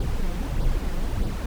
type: noise with flanger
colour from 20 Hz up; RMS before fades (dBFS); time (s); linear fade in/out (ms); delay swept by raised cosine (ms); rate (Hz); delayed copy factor
brown; -24; 0-1.46; 5; 0.21 to 5.81; 1.6; +0.6
effects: none